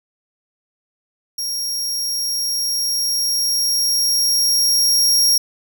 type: tone with level ramp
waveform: sawtooth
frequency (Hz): 5590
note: F8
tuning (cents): +1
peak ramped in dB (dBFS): -19 to -9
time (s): 1.38-5.38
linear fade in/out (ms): 5
effects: none